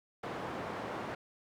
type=band-pass noise; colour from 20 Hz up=white; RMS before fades=-40 dBFS; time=0.23-1.15 s; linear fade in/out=5 ms; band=110 to 1000 Hz; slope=12 dB/octave; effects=none

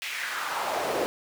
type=noise with high-pass filter sweep; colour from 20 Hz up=brown; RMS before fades=-30 dBFS; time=0.02-1.06 s; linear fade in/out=0 ms; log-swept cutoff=2600 to 420 Hz; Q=2.2; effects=none

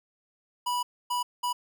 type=tone bursts at uneven times; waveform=square; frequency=980 Hz; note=B5; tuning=14 cents flat; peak=-27 dBFS; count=3; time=0.66-0.83 / 1.1-1.23 / 1.43-1.53 s; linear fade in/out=10 ms; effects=none

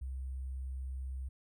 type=tone with sample-and-hold; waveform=sine; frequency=65.41 Hz; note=C2; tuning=in tune; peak=-37 dBFS; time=0.01-1.29 s; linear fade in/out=10 ms; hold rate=8820 Hz; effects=none

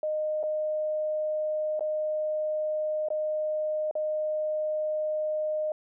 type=tone with dropouts; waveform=sine; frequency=615 Hz; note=D#5; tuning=20 cents flat; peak=-26 dBFS; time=0.03-5.72 s; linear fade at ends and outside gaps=2 ms; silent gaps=0.43-0.436 / 1.794-1.807 / 3.086-3.103 / 3.912-3.953 s; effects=none

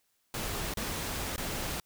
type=noise with dropouts; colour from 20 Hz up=pink; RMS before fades=-35 dBFS; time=0.34-1.8 s; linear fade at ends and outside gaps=2 ms; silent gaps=0.739-0.771 / 1.362-1.379 s; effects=white hiss -74 dBFS RMS until 1.85 s

